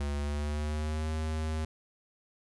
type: tone with pitch glide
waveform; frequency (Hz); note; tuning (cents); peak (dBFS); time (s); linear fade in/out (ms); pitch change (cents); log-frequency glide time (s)
square; 71.9 to 78.41; D2 to D#2; -36 to +14; -31; 0-1.65; 5; +150; 0.14-1.1
effects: resampled to 24000 Hz